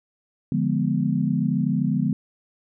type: chord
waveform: sine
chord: D diminished seventh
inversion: none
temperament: equal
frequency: 146.83 / 174.61 / 207.7 / 246.9 Hz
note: D3 / F3 / Ab3 / Cb4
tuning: 0 / 0 / 0 / 0 cents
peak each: -25 dBFS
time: 0.52-2.13 s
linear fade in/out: 2 ms
effects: none